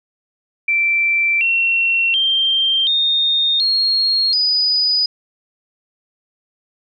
sine tone with pitch steps, 2342 / 2722 / 3163 / 3675 / 4271 / 4963 Hz, D7 / F7 / G7 / A#7 / C8 / D#8, -5 / -45 / +15 / -25 / +35 / -5 cents, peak -13 dBFS, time 0.68-5.06 s, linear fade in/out 5 ms, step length 730 ms, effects none

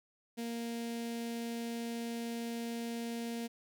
sawtooth tone with notch filter, 233.1 Hz, A#3, in tune, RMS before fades -39 dBFS, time 0.37-3.48 s, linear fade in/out 20 ms, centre 1200 Hz, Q 1, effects none

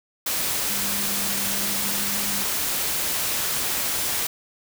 sine tone in noise, 200.7 Hz, G3, 41 cents sharp, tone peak -35 dBFS, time 0.7-2.43 s, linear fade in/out 5 ms, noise white, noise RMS -25 dBFS, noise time 0.26-4.27 s, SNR -13 dB, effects none

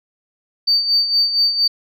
sine tone with tremolo, 4600 Hz, D8, 37 cents flat, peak -10 dBFS, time 0.67-1.68 s, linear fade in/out 10 ms, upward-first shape sine, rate 4.3 Hz, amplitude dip 65%, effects tanh soft clip ceiling -7 dBFS

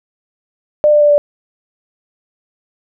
sine tone with pitch steps, 599 / 593.8 / 588.7 / 583.6 Hz, D5 / D5 / D5 / D5, +34 / +19 / +4 / -11 cents, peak -6 dBFS, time 0.84-1.18 s, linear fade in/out 0 ms, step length 85 ms, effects none

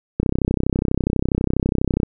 click train, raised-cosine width 3 ms, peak -5 dBFS, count 60, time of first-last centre 0.2-2.032 s, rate 32.2 Hz, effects none

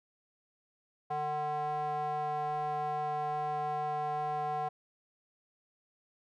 square tone with band-pass filter, 149.8 Hz, D3, 35 cents sharp, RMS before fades -34 dBFS, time 1.1-4.69 s, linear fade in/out 10 ms, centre 820 Hz, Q 5.8, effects none

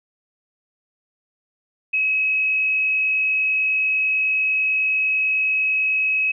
sine tone with frequency modulation, 2560 Hz, D#7, 49 cents sharp, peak -17 dBFS, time 1.93-6.32 s, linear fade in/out 10 ms, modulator 49.1 Hz, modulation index 0.46, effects none

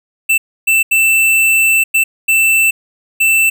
square tone bursts at uneven times, 2665 Hz, E7, 18 cents sharp, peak -9 dBFS, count 6, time 0.29-0.38 / 0.67-0.83 / 0.91-1.84 / 1.94-2.04 / 2.28-2.71 / 3.2-3.5 s, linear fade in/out 10 ms, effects none

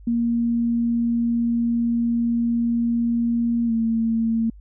sine tone with pitch glide, 234.4 to 226.7 Hz, A#3 to A#3, +10 to -48 cents, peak -18 dBFS, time 0.07-4.5 s, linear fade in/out 5 ms, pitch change -58 cents, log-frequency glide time 3.66-3.72 s, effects added 50 Hz sine -41 dBFS peak until 4.6 s

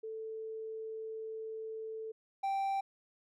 sine / triangle tone pair in turn, 441.7 / 782.7 Hz, A4 / G5, +7 / -3 cents, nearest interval minor seventh, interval 990 cents, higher second, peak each -39 / -29 dBFS, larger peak second, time 0.03-2.12 / 2.43-2.81 s, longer first, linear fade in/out 10 ms, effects none

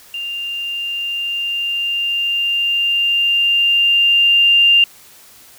sine tone with level ramp, 2794 Hz, F7, in tune, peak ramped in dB -22 to -7 dBFS, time 0.14-4.84 s, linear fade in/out 2 ms, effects white hiss -44 dBFS RMS until 5.58 s

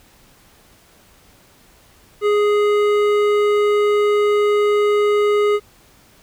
triangle tone with hard clipping, 415.3 Hz, G#4, in tune, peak -15 dBFS, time 2.21-5.6 s, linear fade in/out 50 ms, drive 16 dB, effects pink hiss -51 dBFS RMS until 6.22 s

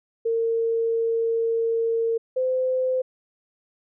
sine tone pair in turn, 457 / 514.2 Hz, A#4 / C5, -34 / -30 cents, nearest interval major second, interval 204 cents, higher second, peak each -20 dBFS, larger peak neither, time 0.25-2.18 / 2.36-3.02 s, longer first, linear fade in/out 10 ms, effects none

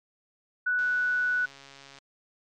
sine tone, 1480 Hz, F#6, in tune, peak -23 dBFS, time 0.66-1.46 s, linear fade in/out 10 ms
click train, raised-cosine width 0.2 ms, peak -31 dBFS, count 166, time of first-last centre 0.79-1.986 s, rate 138 Hz
effects MP3 96 kbps

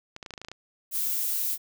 clicks, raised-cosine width 0.2 ms, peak -22 dBFS, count 10, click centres 0.164 / 0.228 / 0.262 / 0.307 / 0.338 / 0.378 / 0.416 / 0.448 / 0.485 / 0.516 s
violet noise, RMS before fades -28 dBFS, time 0.91-1.58 s, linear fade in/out 50 ms
effects none

